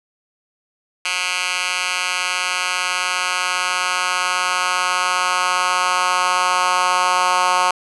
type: tone with high-pass filter sweep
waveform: 10% pulse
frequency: 181.5 Hz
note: F#3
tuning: 33 cents flat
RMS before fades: -19 dBFS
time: 1.05-7.71 s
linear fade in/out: 2 ms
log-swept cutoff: 2000 to 1000 Hz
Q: 1.9
effects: resampled to 24000 Hz + 7-bit